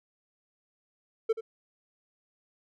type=tone with echo; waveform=triangle; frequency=447.4 Hz; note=A4; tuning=29 cents sharp; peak=-20 dBFS; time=1.29-1.33 s; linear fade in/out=10 ms; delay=80 ms; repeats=1; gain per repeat=-12 dB; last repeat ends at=1.41 s; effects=none